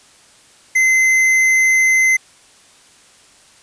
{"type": "tone with tanh clipping", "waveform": "triangle", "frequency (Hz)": 2059, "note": "C7", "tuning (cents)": -28, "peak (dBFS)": -12, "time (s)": [0.75, 2.17], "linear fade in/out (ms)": 10, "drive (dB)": 15, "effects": ["white hiss -48 dBFS RMS until 3.62 s", "resampled to 22050 Hz"]}